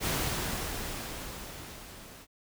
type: noise with level ramp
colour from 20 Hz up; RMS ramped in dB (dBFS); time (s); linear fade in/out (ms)
pink; -29 to -50; 0-2.27; 50
effects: none